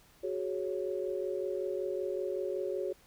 sine chord, F# suspended second, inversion none, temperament equal, 370 / 415.3 / 554.4 Hz, F#4 / G#4 / C#5, 0 / 0 / 0 cents, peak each -35 / -37 / -37 dBFS, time 0.23-2.93 s, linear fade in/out 10 ms, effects pink hiss -62 dBFS RMS until 3.06 s

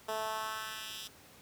10% pulse tone with high-pass filter sweep, 218.5 Hz, A3, 12 cents flat, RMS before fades -39 dBFS, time 0.08-1.08 s, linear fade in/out 10 ms, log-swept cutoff 510 to 3800 Hz, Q 1.5, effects pink hiss -57 dBFS RMS until 1.41 s + high-pass 80 Hz 12 dB/octave

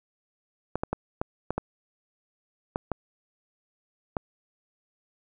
clicks, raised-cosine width 1 ms, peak -13 dBFS, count 9, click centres 0.756 / 0.835 / 0.93 / 1.215 / 1.506 / 1.58 / 2.759 / 2.917 / 4.168 s, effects none

